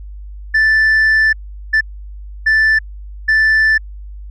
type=tone bursts at uneven times; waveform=sine; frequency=1760 Hz; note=A6; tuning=in tune; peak=-6 dBFS; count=4; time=0.54-1.33 / 1.73-1.81 / 2.46-2.79 / 3.28-3.78 s; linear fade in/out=10 ms; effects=tanh soft clip ceiling -8 dBFS + added 50 Hz sine -28 dBFS peak until 4.3 s